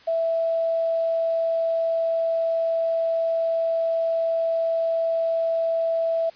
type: tone with quantisation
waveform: sine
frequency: 659.3 Hz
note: E5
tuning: in tune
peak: -20 dBFS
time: 0.07-6.3 s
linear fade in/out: 10 ms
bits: 8
effects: white hiss -51 dBFS RMS until 6.35 s + resampled to 11025 Hz